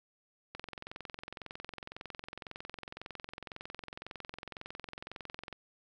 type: click train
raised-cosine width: 0.3 ms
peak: -26 dBFS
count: 110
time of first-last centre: 0.55-5.527 s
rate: 21.9 Hz
effects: none